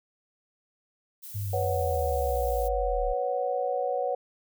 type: noise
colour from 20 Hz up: violet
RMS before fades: -42 dBFS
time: 1.22-2.69 s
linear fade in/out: 20 ms
type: linear sweep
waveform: sine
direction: down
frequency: 103.83 to 34 Hz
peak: -29 dBFS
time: 1.34-3.14 s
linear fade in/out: 20 ms
type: chord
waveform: sine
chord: B suspended second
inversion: none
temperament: equal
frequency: 493.9 / 554.4 / 740 Hz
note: B4 / C#5 / F#5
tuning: 0 / 0 / 0 cents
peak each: -30 dBFS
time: 1.53-4.15 s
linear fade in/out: 5 ms
effects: none